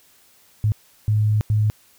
sine tone bursts at uneven times, 106.6 Hz, G#2, 46 cents sharp, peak -15 dBFS, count 3, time 0.64-0.72 / 1.08-1.41 / 1.5-1.7 s, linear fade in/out 0 ms, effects white hiss -55 dBFS RMS until 1.98 s

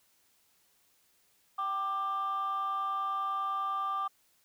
sine tone pair together, 775 / 1185 Hz, G5 / D6, -20 / +15 cents, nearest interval perfect fifth, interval 735 cents, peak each -36 / -29 dBFS, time 1.58-4.08 s, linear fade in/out 10 ms, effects tanh soft clip ceiling -27 dBFS + white hiss -69 dBFS RMS until 4.44 s

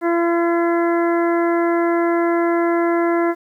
harmonic tone, 340 Hz, F4, 46 cents flat, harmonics 1 / 2 / 3 / 4 / 5 / 6, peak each -16 / -22 / -26 / -28 / -30 / -32 dBFS, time 0.01-3.35 s, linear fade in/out 50 ms, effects 9-bit

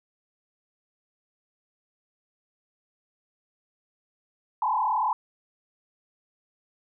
sine tone with frequency modulation, 932.3 Hz, A#5, in tune, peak -22 dBFS, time 4.62-5.13 s, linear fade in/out 2 ms, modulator 37.3 Hz, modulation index 2.8, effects none

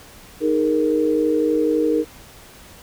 sine chord, D# suspended fourth, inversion none, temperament just, 311.1 / 414.8 / 466.7 Hz, D#4 / G#4 / A#4, 0 / -2 / +2 cents, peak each -19 / -24 / -19 dBFS, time 0.4-2.05 s, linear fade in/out 50 ms, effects pink hiss -44 dBFS RMS until 2.82 s

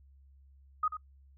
sine tone with echo, 1250 Hz, D#6, 8 cents sharp, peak -26 dBFS, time 0.83-0.88 s, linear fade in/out 5 ms, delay 90 ms, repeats 1, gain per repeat -10 dB, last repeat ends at 0.97 s, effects noise-tail reverb RT60 0.1 s tail -23 dB re dry + added 68 Hz sine -56 dBFS peak until 1.37 s

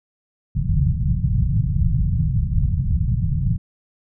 white low-pass noise, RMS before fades -19 dBFS, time 0.55-3.58 s, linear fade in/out 10 ms, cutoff 160 Hz, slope 48 dB/octave, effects none

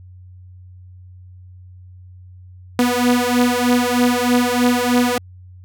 sawtooth beating tone pair, 243.8 / 247 Hz, B3 / B3, -22 / 0 cents, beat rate 3.2 Hz, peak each -13 dBFS, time 2.79-5.18 s, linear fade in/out 2 ms, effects added 91 Hz sine -38 dBFS peak until 5.64 s

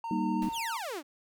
triangle tone with vibrato, 915 Hz, A#5, 32 cents flat, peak -32 dBFS, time 0.04-0.77 s, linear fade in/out 2 ms, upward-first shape sine, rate 12 Hz, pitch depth 12 cents each way
sine chord, Eb major, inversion first, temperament just, 194.45 / 233.3 / 311.1 Hz, G3 / Bb3 / Eb4, -14 / +2 / 0 cents, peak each -32 dBFS, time 0.11-0.49 s, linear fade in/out 2 ms
pink noise with exponential decay, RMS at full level -44 dBFS, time 0.42-0.85 s, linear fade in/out 1 ms, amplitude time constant 93 ms
sawtooth exponential sweep, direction down, 3951 to 264.6 Hz, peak -31 dBFS, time 0.52-1.03 s, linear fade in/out 50 ms
effects none

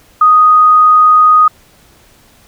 sine tone, 1244.5 Hz, D#6, in tune, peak -3 dBFS, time 0.21-1.48 s, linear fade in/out 5 ms, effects pink hiss -46 dBFS RMS until 2.47 s

